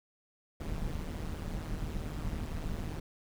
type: noise with amplitude modulation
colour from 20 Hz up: brown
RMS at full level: -33 dBFS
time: 0.6-3 s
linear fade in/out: 5 ms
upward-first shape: sine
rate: 156 Hz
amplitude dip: 80%
effects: none